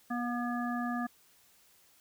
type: harmonic tone with a mistuned harmonic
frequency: 242 Hz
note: B3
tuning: 35 cents flat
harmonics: 1 / 3 / 5 / 7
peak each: -33 / -38 / -40 / -41 dBFS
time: 0.1-1.07 s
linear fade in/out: 10 ms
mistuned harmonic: 3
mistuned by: -17 cents
effects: white hiss -64 dBFS RMS until 2 s